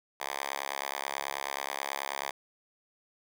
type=tone with high-pass filter; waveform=5% pulse; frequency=69.3 Hz; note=C#2; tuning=in tune; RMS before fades=-36 dBFS; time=0.2-2.31 s; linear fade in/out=5 ms; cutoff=1000 Hz; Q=1.3; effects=none